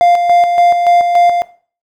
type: tone with tremolo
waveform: triangle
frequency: 698.5 Hz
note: F5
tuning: in tune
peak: -3 dBFS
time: 0.01-1.42 s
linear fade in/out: 0 ms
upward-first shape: square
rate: 3.5 Hz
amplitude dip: 45%
effects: noise-tail reverb RT60 0.4 s tail -17 dB re dry